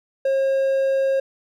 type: tone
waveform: triangle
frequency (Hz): 539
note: C#5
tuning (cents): -49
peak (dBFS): -15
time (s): 0.25-1.2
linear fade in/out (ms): 5
effects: none